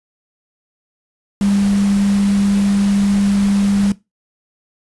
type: tone in noise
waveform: sine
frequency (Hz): 200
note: G3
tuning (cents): +35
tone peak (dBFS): -12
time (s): 1.41-3.92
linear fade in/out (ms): 2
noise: pink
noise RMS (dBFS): -29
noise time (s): 1.41-3.92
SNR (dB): +14
effects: noise-tail reverb RT60 0.2 s tail -18 dB re dry + resampled to 24000 Hz